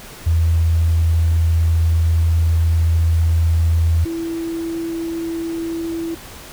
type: tone pair in turn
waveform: sine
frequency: 82.41 / 331.3 Hz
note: E2 / E4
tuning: 0 / +9 cents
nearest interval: 2 octaves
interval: 2409 cents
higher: second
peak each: -12 / -21 dBFS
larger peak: first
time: 0.26-4.05 / 4.05-6.15 s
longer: first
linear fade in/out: 10 ms
effects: pink hiss -37 dBFS RMS until 6.52 s